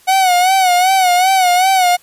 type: tone with vibrato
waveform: 45% pulse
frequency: 740 Hz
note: F#5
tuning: in tune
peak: -9 dBFS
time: 0.07-1.97 s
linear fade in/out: 20 ms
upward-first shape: sine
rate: 2.6 Hz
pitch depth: 75 cents each way
effects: white hiss -48 dBFS RMS until 2.02 s + resampled to 32000 Hz